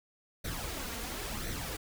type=noise with flanger; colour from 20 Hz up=pink; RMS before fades=-38 dBFS; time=0.44-1.77 s; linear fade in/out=10 ms; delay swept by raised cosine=0.49 to 4.39 ms; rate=0.96 Hz; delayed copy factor=+0.6; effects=none